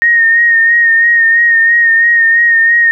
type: tone with vibrato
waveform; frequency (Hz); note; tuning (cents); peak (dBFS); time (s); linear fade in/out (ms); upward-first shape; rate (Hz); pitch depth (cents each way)
sine; 1852; A#6; -12; -5; 0.02-2.91; 0; sine; 3; 31
effects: none